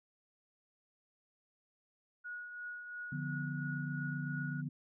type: tone with tremolo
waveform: sine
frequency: 1454 Hz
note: F#6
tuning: 31 cents flat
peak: -40 dBFS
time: 2.24-4.62 s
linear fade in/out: 20 ms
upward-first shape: triangle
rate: 2.9 Hz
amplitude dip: 50%
type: chord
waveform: sine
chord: B diminished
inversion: first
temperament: equal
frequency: 146.83 / 174.61 / 246.9 Hz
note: D3 / F3 / B3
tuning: 0 / 0 / 0 cents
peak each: -38 / -43 / -43 dBFS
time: 3.12-4.69 s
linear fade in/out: 5 ms
effects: none